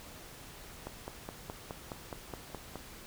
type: click train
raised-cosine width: 1 ms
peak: -25 dBFS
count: 10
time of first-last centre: 0.87-2.757 s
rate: 4.77 Hz
effects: pink hiss -50 dBFS RMS until 3.06 s